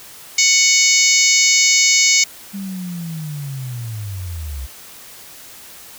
harmonic tone, 740 Hz, F#5, in tune, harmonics 3 / 4 / 5 / 6 / 7 / 8 / 9 / 10, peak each -16 / -24 / -24 / -20 / -19 / -20 / -16 / -22 dBFS, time 0.38-2.24 s, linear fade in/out 5 ms
sine linear sweep, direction down, 200.5 to 62.9 Hz, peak -24 dBFS, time 2.53-4.67 s, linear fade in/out 20 ms
effects white hiss -39 dBFS RMS until 5.98 s

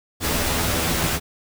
pink noise with comb filter, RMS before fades -22 dBFS, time 0.2-1.2 s, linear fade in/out 50 ms, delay 12 ms, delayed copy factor +1, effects none

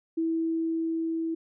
sine tone with level ramp, 326.8 Hz, E4, 15 cents flat, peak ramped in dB -24 to -27 dBFS, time 0.17-1.35 s, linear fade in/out 10 ms, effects none

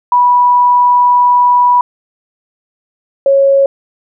sine tone pair in turn, 980 / 550 Hz, B5 / C#5, -14 / -14 cents, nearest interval minor seventh, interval 1000 cents, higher first, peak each -5 dBFS, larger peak neither, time 0.12-1.81 / 3.26-3.66 s, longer first, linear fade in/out 2 ms, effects none

